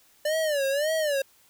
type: tone with vibrato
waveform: square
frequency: 589 Hz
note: D5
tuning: 5 cents sharp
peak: -24 dBFS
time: 0.25-1.22 s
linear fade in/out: 5 ms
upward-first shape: sine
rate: 1.8 Hz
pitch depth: 150 cents each way
effects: white hiss -60 dBFS RMS until 1.49 s